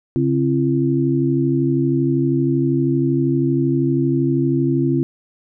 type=tone cluster; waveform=sine; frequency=138.8 / 266 / 338.7 Hz; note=C#3 / C4 / E4; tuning=+3 / +29 / +47 cents; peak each=-19 dBFS; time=0.16-5.03 s; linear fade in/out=0 ms; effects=none